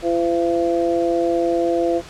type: harmonic tone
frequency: 170 Hz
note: F3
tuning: 46 cents flat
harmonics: 2 / 3 / 4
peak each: -19 / -21 / -22 dBFS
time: 0.02-2.02 s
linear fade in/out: 50 ms
effects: pink hiss -39 dBFS RMS until 2.09 s + low-pass 7000 Hz 12 dB/octave